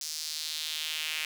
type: tone with high-pass filter sweep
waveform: sawtooth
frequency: 155.56 Hz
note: D#3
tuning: in tune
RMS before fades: -35 dBFS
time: 0.01-1.25 s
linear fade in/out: 2 ms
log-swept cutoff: 5500 to 2500 Hz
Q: 2.5
effects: none